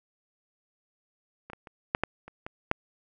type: clicks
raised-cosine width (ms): 0.5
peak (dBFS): -27 / -25 / -30 / -8 / -10 / -29 / -22 / -8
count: 8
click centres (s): 1.5 / 1.533 / 1.672 / 1.949 / 2.036 / 2.28 / 2.465 / 2.714
effects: none